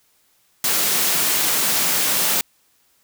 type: high-pass noise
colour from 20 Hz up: white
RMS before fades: -19 dBFS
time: 0.64-2.41 s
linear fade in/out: 2 ms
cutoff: 130 Hz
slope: 48 dB/octave
effects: white hiss -61 dBFS RMS until 3.03 s